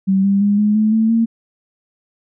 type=tone with pitch steps; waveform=sine; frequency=192.5 / 198.03 / 203.7 / 209.6 / 215.6 / 221.8 / 228.1 Hz; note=G3 / G3 / G#3 / G#3 / A3 / A3 / A#3; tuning=-31 / +18 / -33 / +16 / -35 / +14 / -37 cents; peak=-11 dBFS; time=0.07-1.26 s; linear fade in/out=20 ms; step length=170 ms; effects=none